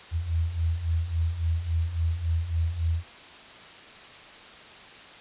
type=beating tone pair; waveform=sine; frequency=80.2 / 83.8 Hz; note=E2 / E2; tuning=-47 / +29 cents; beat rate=3.6 Hz; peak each=-30 / -25 dBFS; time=0.11-3.04 s; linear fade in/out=50 ms; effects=white hiss -46 dBFS RMS until 5.2 s + resampled to 8000 Hz